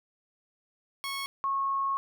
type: tone pair in turn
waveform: 15% pulse / sine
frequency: 1100 / 1093.8 Hz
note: C#6 / C#6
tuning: -14 / -23 cents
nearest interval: unison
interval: 9 cents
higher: first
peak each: -26 dBFS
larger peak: neither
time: 1.04-1.26 / 1.44-1.97 s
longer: second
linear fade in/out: 0 ms
effects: none